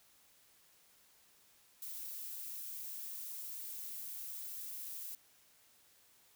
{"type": "noise", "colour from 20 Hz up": "violet", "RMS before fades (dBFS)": -45, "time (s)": [1.82, 5.15], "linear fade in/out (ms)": 2, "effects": ["white hiss -67 dBFS RMS until 6.35 s"]}